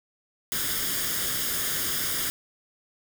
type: noise with comb filter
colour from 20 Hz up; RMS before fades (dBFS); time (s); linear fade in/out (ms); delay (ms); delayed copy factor
white; -28; 0.52-2.3; 0; 0.59; +0.65
effects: none